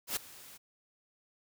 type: noise with ADSR envelope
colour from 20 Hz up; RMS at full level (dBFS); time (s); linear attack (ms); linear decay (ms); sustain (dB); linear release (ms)
white; -32; 0.07-0.58; 94; 9; -20; 18
effects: none